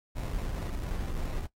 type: noise with sample-and-hold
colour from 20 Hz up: brown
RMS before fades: -33 dBFS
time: 0.15-1.47 s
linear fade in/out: 20 ms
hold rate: 1575 Hz
effects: noise-tail reverb RT60 0.1 s tail -19 dB re dry + AAC 48 kbps